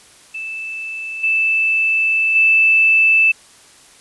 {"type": "tone with level steps", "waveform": "sine", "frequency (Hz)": 2637, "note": "E7", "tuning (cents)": 0, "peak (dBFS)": [-24, -13, -9], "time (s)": [0.34, 3.32], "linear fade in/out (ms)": 10, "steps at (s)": [1.23, 2.35], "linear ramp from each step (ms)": 10, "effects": ["white hiss -46 dBFS RMS until 4 s", "resampled to 24000 Hz"]}